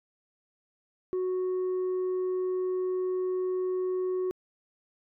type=tone; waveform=sine; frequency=369 Hz; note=F#4; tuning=5 cents flat; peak=-24 dBFS; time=1.13-4.31 s; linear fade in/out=0 ms; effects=tanh soft clip ceiling -26 dBFS